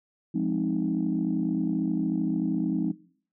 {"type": "chord", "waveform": "sine", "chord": "F minor seventh", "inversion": "none", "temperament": "equal", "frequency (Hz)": [174.61, 207.7, 261.6, 311.1], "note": ["F3", "Ab3", "C4", "Eb4"], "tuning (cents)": [0, 0, 0, 0], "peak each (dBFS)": -29, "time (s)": [0.34, 2.92], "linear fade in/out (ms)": 10, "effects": ["noise-tail reverb RT60 0.5 s tail -19 dB re dry", "tanh soft clip ceiling -16 dBFS"]}